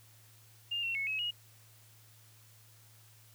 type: tone with pitch steps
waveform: sine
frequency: 2811 / 2723 / 2197 / 2564 / 2883 Hz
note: F7 / F7 / C#7 / E7 / F#7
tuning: +11 / -44 / -16 / -49 / -46 cents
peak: -32 dBFS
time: 0.71-1.31 s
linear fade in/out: 10 ms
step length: 120 ms
effects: added 110 Hz sine -60 dBFS peak until 3.34 s + white hiss -62 dBFS RMS until 3.34 s